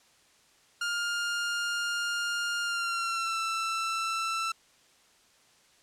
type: tone with pitch glide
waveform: sawtooth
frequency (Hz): 1409 to 1333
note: F6 to E6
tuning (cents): +15 to +19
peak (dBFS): -25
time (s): 0.81-4.52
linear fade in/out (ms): 5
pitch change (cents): -96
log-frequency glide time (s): 2.62-3.39
effects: white hiss -62 dBFS RMS until 5.82 s + low-pass 8000 Hz 12 dB/octave